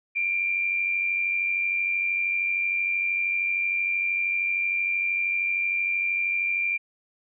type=tone pair together; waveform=sine; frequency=2289 / 2382 Hz; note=D7 / D7; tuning=-45 / +24 cents; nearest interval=minor second; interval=69 cents; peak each=-33 / -23 dBFS; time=0.15-6.78 s; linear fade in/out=20 ms; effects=none